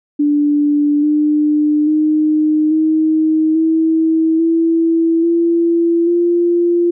sine tone with pitch steps, 292.9 / 299.9 / 307.1 / 314.5 / 322 / 329.7 / 337.6 / 345.7 Hz, D4 / D4 / D#4 / D#4 / E4 / E4 / E4 / F4, -5 / +36 / -23 / +19 / -41 / 0 / +41 / -18 cents, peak -10 dBFS, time 0.19-6.91 s, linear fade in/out 10 ms, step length 840 ms, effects none

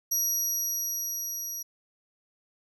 30% pulse tone with level ramp, 5760 Hz, F#8, 47 cents flat, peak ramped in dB -20 to -30 dBFS, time 0.11-1.63 s, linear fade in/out 10 ms, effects none

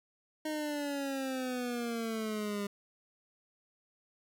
25% pulse exponential sweep, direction down, 311.1 to 201 Hz, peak -30 dBFS, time 0.45-2.67 s, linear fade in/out 5 ms, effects none

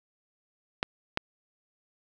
clicks, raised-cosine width 0.3 ms, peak -10 dBFS, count 2, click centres 0.829 / 1.174 s, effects none

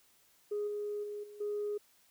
sine tone with level steps, 414.9 Hz, G#4, 2 cents flat, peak -31 / -34 / -38 / -48 / -32 dBFS, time 0.51-1.78 s, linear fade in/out 10 ms, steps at 0.67 / 1.03 / 1.23 / 1.4 s, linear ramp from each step 10 ms, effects tanh soft clip ceiling -29 dBFS + white hiss -67 dBFS RMS until 2.1 s

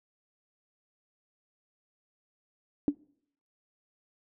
sine tone with exponential decay, 288.7 Hz, D4, 30 cents flat, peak -17 dBFS, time 2.88-2.95 s, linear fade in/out 1 ms, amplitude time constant 15 ms, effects noise-tail reverb RT60 0.7 s tail -26 dB re dry

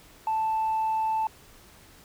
sine tone, 880 Hz, A5, in tune, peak -22 dBFS, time 0.27-1.27 s, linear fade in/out 2 ms, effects tanh soft clip ceiling -21 dBFS + pink hiss -53 dBFS RMS until 2.04 s

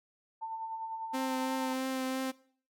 sine tone with tremolo, 895 Hz, A5, 29 cents sharp, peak -34 dBFS, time 0.41-1.74 s, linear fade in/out 20 ms, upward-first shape sine, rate 10 Hz, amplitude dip 40%
sawtooth tone with vibrato, 261.6 Hz, C4, in tune, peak -28 dBFS, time 1.13-2.32 s, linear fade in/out 20 ms, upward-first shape triangle, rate 3 Hz, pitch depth 14 cents each way
effects noise-tail reverb RT60 0.5 s tail -20 dB re dry

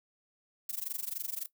violet noise with amplitude modulation, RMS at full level -34 dBFS, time 0.69-1.46 s, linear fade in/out 2 ms, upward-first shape sine, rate 23.6 Hz, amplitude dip 95%, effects noise-tail reverb RT60 0.1 s tail -17 dB re dry

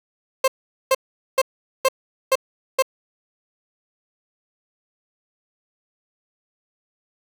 30% pulse tone bursts, 529 Hz, C5, 19 cents sharp, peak -11 dBFS, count 6, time 0.44-2.824 s, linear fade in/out 5 ms, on 39 ms, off 430 ms, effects none

